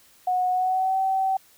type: tone with pitch glide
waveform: sine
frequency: 732 to 766.6 Hz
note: F#5 to G5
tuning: -19 to -39 cents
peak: -20 dBFS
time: 0.27-1.37 s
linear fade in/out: 5 ms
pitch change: +80 cents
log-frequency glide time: 0.51-0.98 s
effects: white hiss -56 dBFS RMS until 1.57 s